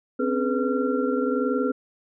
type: tone cluster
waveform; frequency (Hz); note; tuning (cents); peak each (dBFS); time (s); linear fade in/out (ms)
sine; 258.4 / 279.5 / 422.8 / 494.2 / 1372; C4 / C#4 / G#4 / B4 / F6; -21 / +14 / +31 / +1 / -31; -25 / -30 / -27 / -27 / -32; 0.19-1.72; 10
effects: none